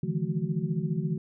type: tone cluster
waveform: sine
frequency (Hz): 142.6 / 157.1 / 171.8 / 212.8 / 371.9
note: C#3 / D#3 / F3 / G#3 / F#4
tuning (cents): +49 / +17 / -28 / +42 / +9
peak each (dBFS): -34 / -30 / -31 / -35 / -39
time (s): 0.03-1.18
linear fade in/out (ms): 5
effects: none